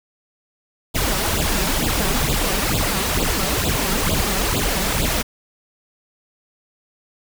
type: noise with flanger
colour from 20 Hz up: pink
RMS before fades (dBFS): -20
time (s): 0.94-5.23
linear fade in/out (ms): 20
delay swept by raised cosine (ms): 0.25 to 5.35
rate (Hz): 2.2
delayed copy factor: +0.9
effects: none